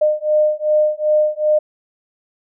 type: beating tone pair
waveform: sine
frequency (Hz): 607 / 609.6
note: D#5 / D#5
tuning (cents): -43 / -36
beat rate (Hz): 2.6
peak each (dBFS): -16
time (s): 0.01-1.59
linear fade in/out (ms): 10
effects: none